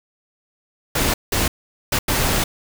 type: noise bursts at uneven times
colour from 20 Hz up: pink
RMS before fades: -19 dBFS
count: 4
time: 0.95-1.14 / 1.32-1.48 / 1.92-1.99 / 2.08-2.44 s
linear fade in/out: 5 ms
effects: none